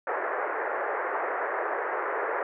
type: band-pass noise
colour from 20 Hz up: pink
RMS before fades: -30 dBFS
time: 0.07-2.43 s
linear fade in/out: 2 ms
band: 390 to 1900 Hz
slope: 48 dB/octave
effects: none